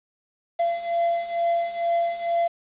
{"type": "beating tone pair", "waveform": "triangle", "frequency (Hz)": [681, 683.2], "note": ["F5", "F5"], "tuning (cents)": [-44, -38], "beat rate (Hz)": 2.2, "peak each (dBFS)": [-25, -21], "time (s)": [0.59, 2.48], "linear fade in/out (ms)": 10, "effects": ["resampled to 8000 Hz", "8-bit"]}